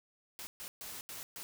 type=noise bursts at uneven times; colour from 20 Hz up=white; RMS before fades=-45 dBFS; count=5; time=0.39-0.47 / 0.6-0.68 / 0.81-1.01 / 1.09-1.23 / 1.36-1.43 s; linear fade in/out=0 ms; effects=none